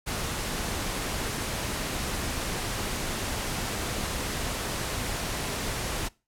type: noise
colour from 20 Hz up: pink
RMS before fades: -31 dBFS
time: 0.06-6.09 s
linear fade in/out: 20 ms
effects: noise-tail reverb RT60 0.3 s tail -23 dB re dry + low-pass 12000 Hz 12 dB/octave